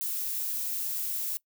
violet noise, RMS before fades -32 dBFS, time 0.01-1.37 s, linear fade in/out 0 ms, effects noise-tail reverb RT60 0.1 s tail -22 dB re dry

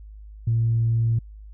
sine tone, 114.6 Hz, A#2, 29 cents flat, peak -17 dBFS, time 0.47-1.19 s, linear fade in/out 5 ms, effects tanh soft clip ceiling -13 dBFS + added 52 Hz sine -39 dBFS peak until 1.53 s

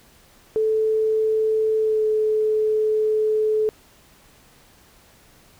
sine tone with pitch glide, 437.1 to 431.6 Hz, A4 to A4, -11 to -33 cents, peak -17 dBFS, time 0.56-3.69 s, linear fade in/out 0 ms, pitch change -22 cents, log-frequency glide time 1.79-2.06 s, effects pink hiss -53 dBFS RMS until 5.59 s

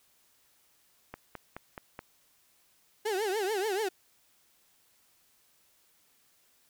click train, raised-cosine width 0.5 ms, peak -25 dBFS, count 5, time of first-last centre 1.14-1.991 s, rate 4.7 Hz
35% pulse tone with vibrato, 406.1 Hz, G#4, 39 cents flat, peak -27 dBFS, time 3.05-3.89 s, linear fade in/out 10 ms, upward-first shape triangle, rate 6.9 Hz, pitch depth 210 cents each way
effects white hiss -67 dBFS RMS until 6.69 s

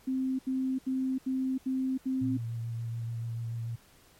sine tone bursts, 261.6 Hz, C4, in tune, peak -27 dBFS, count 6, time 0.07-2.375 s, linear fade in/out 10 ms, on 320 ms, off 77 ms
sine tone with vibrato, 115.9 Hz, A#2, 10 cents flat, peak -32 dBFS, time 2.21-3.76 s, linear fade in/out 10 ms, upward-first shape triangle, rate 6.9 Hz, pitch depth 21 cents each way
effects pink hiss -60 dBFS RMS until 4.19 s + MP3 64 kbps

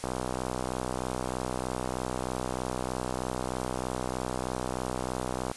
click train, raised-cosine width 1 ms, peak -17 dBFS, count 347, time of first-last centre 0.04-5.515 s, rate 63.2 Hz, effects white hiss -45 dBFS RMS until 5.56 s + resampled to 24000 Hz

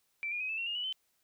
sine tone with pitch steps, 2337 / 2429 / 2525 / 2625 / 2728 / 2836 / 2948 / 3064 Hz, D7 / D#7 / D#7 / E7 / F7 / F7 / F#7 / G7, -9 / -42 / +25 / -8 / -41 / +26 / -7 / -40 cents, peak -33 dBFS, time 0.23-0.926 s, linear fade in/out 0 ms, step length 87 ms, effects white hiss -75 dBFS RMS until 1.23 s

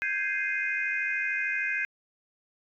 sine chord, Ab major seventh, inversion third, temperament equal, 1568 / 1661.2 / 2093 / 2489 Hz, G6 / Ab6 / C7 / Eb7, 0 / 0 / 0 / 0 cents, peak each -32 / -33 / -31 / -32 dBFS, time 0.02-1.85 s, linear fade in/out 0 ms, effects tanh soft clip ceiling -16 dBFS

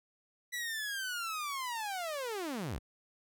sawtooth linear sweep, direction down, 1975.5 to 41.24 Hz, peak -32 dBFS, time 0.52-2.79 s, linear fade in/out 20 ms, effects none

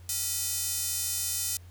square tone with high-pass filter, 277.2 Hz, C#4, in tune, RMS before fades -31 dBFS, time 0.09-1.57 s, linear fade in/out 2 ms, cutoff 7100 Hz, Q 1.1, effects added 88 Hz sine -46 dBFS peak until 1.7 s + pink hiss -60 dBFS RMS until 1.7 s

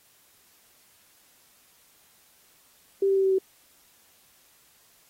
sine tone with pitch steps, 392 / 389.1 / 386.2 / 383.3 / 380.4 Hz, G4 / G4 / G4 / G4 / F#4, 0 / -13 / -26 / -39 / +48 cents, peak -19 dBFS, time 3.02-3.385 s, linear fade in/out 5 ms, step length 73 ms, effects white hiss -60 dBFS RMS until 5.09 s + AAC 48 kbps

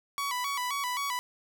sawtooth tone with vibrato, 1056 Hz, C6, 16 cents sharp, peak -26 dBFS, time 0.18-1.19 s, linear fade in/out 0 ms, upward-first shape square, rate 3.8 Hz, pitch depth 110 cents each way, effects none

